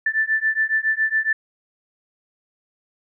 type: beating tone pair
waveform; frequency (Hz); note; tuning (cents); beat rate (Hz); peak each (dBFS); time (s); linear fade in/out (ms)
sine; 1760 / 1767.2; A6 / A6; 0 / +7; 7.2; -21 / -21; 0.06-1.33; 5
effects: none